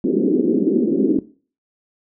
white band-pass noise, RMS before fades -17 dBFS, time 0.04-1.19 s, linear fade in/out 2 ms, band 200 to 400 Hz, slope 48 dB/octave, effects noise-tail reverb RT60 0.4 s tail -18 dB re dry

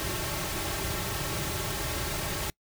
pink noise with comb filter, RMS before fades -32 dBFS, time 0-2.5 s, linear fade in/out 0 ms, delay 4.1 ms, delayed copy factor -0.7, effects noise-tail reverb RT60 0.1 s tail -25 dB re dry

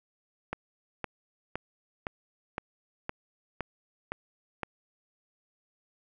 click train, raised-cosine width 0.5 ms, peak -17 dBFS, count 9, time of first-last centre 0.53-4.633 s, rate 1.95 Hz, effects none

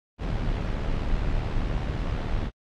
brown noise with amplitude modulation, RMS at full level -24 dBFS, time 0.18-2.51 s, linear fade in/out 50 ms, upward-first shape sine, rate 75.2 Hz, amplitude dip 55%, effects low-pass 4000 Hz 12 dB/octave + AAC 48 kbps

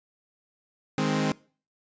sawtooth chord, Ab major, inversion second, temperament equal, 155.56 / 207.7 / 261.6 Hz, Eb3 / Ab3 / C4, 0 / 0 / 0 cents, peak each -24 dBFS, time 0.98-1.32 s, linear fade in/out 2 ms, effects noise-tail reverb RT60 0.4 s tail -22 dB re dry + resampled to 16000 Hz

